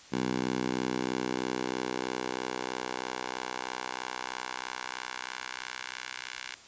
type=tone with high-pass filter sweep; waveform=10% pulse; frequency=63.1 Hz; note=B1; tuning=38 cents sharp; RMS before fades=-35 dBFS; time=0.12-6.55 s; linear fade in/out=10 ms; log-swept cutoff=210 to 1900 Hz; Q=1.1; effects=white hiss -52 dBFS RMS until 6.67 s + resampled to 16000 Hz